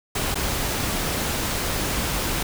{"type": "noise with dropouts", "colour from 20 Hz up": "pink", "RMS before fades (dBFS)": -25, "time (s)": [0.15, 2.43], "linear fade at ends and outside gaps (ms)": 5, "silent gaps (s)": [0.345, 0.354], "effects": []}